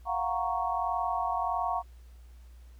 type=chord; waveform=sine; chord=Gb major seventh; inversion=third; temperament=equal; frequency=698.5 / 740 / 932.3 / 1108.7 Hz; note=F5 / Gb5 / Bb5 / Db6; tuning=0 / 0 / 0 / 0 cents; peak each=-33 dBFS; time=0.05-1.83 s; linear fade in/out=50 ms; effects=added 60 Hz sine -48 dBFS peak until 2.79 s + pink hiss -66 dBFS RMS until 2.79 s